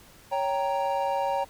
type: chord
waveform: triangle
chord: G diminished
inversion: second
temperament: equal with one note detuned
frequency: 557.3 / 784 / 932.3 Hz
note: Db5 / G5 / Bb5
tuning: +9 / 0 / 0 cents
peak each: -27 dBFS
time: 0.31-1.45 s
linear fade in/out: 20 ms
effects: pink hiss -53 dBFS RMS until 1.49 s